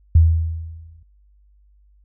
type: tone with exponential decay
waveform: sine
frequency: 81.6 Hz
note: E2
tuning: 17 cents flat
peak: -6 dBFS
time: 0.15-1.03 s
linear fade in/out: 5 ms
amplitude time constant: 190 ms
effects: added 50 Hz sine -51 dBFS peak until 2.04 s